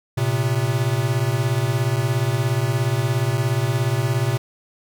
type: beating tone pair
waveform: square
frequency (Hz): 115.1 / 132.1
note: A#2 / C3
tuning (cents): -22 / +17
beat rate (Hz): 17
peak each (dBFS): -22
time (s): 0.17-4.38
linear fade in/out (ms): 10
effects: none